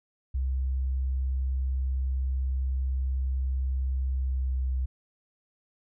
sine tone with pitch glide, 65.41 to 64.36 Hz, C2 to C2, 0 to -28 cents, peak -25 dBFS, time 0.34-4.86 s, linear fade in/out 10 ms, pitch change -28 cents, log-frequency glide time 4.17-4.7 s, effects none

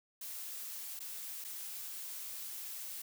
blue noise with dropouts, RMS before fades -44 dBFS, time 0.21-3.02 s, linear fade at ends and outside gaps 5 ms, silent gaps 0.993-1.002 / 1.442-1.446 s, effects none

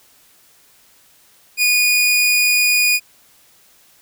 sawtooth tone, 2458 Hz, D#7, 22 cents flat, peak -9 dBFS, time 1.57-3 s, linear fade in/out 50 ms, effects white hiss -52 dBFS RMS until 4.01 s

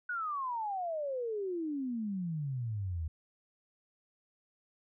sine exponential sweep, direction down, 1487 to 76.6 Hz, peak -33 dBFS, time 0.09-3.08 s, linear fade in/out 5 ms, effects none

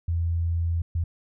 sine tone bursts at uneven times, 84.2 Hz, E2, 37 cents sharp, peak -22 dBFS, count 2, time 0.08-0.82 / 0.95-1.04 s, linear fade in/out 5 ms, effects none

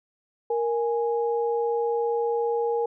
sine tone pair together, 467.4 / 830 Hz, A#4 / G#5, +5 / -1 cents, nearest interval minor seventh, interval 994 cents, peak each -23 / -29 dBFS, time 0.5-2.86 s, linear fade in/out 5 ms, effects none

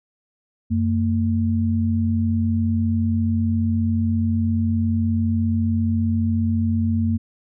sine tone pair together, 92.5 / 227.1 Hz, F#2 / A#3, 0 / -45 cents, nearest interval octave + major third, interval 1555 cents, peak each -20 dBFS, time 0.7-7.18 s, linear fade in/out 20 ms, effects none

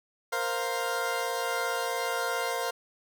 20% pulse chord, Bb suspended second, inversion none, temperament equal, 466.2 / 523.3 / 698.5 Hz, Bb4 / C5 / F5, 0 / 0 / 0 cents, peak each -28 dBFS, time 0.32-2.71 s, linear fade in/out 10 ms, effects none

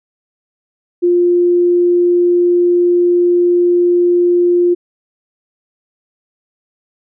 sine tone, 351.4 Hz, F4, 11 cents sharp, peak -8 dBFS, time 1.02-4.75 s, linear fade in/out 20 ms, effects none

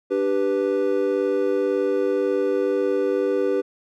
triangle chord, G major, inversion second, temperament equal, 293.7 / 392 / 493.9 Hz, D4 / G4 / B4, 0 / 0 / 0 cents, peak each -25 / -20 / -21 dBFS, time 0.1-3.62 s, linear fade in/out 20 ms, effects none

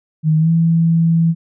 sine tone with pitch glide, 156.3 to 165.4 Hz, D#3 to E3, +8 to +6 cents, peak -10 dBFS, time 0.23-1.35 s, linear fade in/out 50 ms, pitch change +98 cents, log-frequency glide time 0.38-0.5 s, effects none

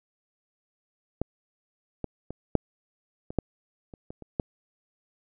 clicks, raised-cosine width 2 ms, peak -13 / -17 / -22 / -6 / -23 / -10 / -30 / -26 / -29 / -12 dBFS, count 10, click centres 1.216 / 2.043 / 2.306 / 2.553 / 3.305 / 3.387 / 3.938 / 4.105 / 4.223 / 4.398 s, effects none

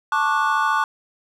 triangle chord, D major seventh, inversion second, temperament just, 881 / 1101.2 / 1174.7 / 1468.3 Hz, A5 / C#6 / D6 / F#6, +2 / -12 / 0 / -14 cents, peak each -21 dBFS, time 0.12-0.84 s, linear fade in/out 2 ms, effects none

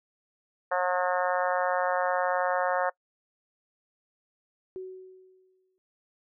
harmonic tone, 180.9 Hz, F#3, 39 cents flat, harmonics 3 / 4 / 5 / 6 / 7 / 8 / 9 / 10, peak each -28 / -30 / -32 / -34 / -35 / -36 / -37 / -38 dBFS, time 0.71-2.9 s, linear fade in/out 10 ms
sine tone with exponential decay, 373.6 Hz, F#4, 17 cents sharp, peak -33 dBFS, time 4.76-5.78 s, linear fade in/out 0 ms, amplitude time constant 220 ms
effects noise-tail reverb RT60 0.1 s tail -24 dB re dry

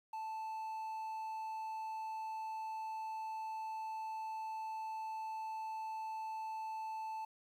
triangle tone with quantisation, 880 Hz, A5, in tune, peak -38 dBFS, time 0.13-7.25 s, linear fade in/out 5 ms, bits 11, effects none

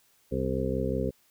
harmonic tone, 65.41 Hz, C2, in tune, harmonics 1 / 2 / 3 / 4 / 6 / 7 / 8, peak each -34 / -34 / -34 / -34 / -34 / -34 / -34 dBFS, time 0.31-1.11 s, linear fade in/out 20 ms, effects white hiss -65 dBFS RMS until 1.3 s

